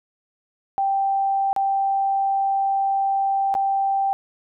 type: tone with dropouts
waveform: sine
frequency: 784 Hz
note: G5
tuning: in tune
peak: -18 dBFS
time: 0.78-4.13 s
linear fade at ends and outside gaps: 0 ms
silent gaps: 1.53-1.563 / 3.541-3.551 s
effects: none